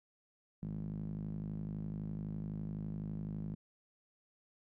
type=tone with band-pass filter; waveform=sawtooth; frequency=51.91 Hz; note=G#1; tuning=in tune; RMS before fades=-41 dBFS; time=0.62-3.55 s; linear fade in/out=10 ms; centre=180 Hz; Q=4.5; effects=none